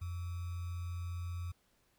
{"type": "tone with sample-and-hold", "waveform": "sine", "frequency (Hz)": 87.31, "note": "F2", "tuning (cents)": 0, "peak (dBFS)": -37, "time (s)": [0.01, 1.52], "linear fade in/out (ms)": 10, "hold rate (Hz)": 1225, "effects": ["pink hiss -73 dBFS RMS until 1.98 s"]}